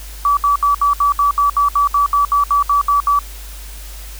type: tone bursts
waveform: sine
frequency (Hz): 1149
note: D6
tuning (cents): -38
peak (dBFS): -10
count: 16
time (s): 0.25-3.19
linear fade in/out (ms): 2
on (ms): 120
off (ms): 68
effects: added 50 Hz sine -30 dBFS peak until 4.19 s + white hiss -37 dBFS RMS until 4.19 s